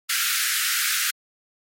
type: high-pass noise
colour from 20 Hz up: pink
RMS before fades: -23 dBFS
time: 0.09-1.11 s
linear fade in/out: 10 ms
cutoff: 1300 Hz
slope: 96 dB/octave
effects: MP3 64 kbps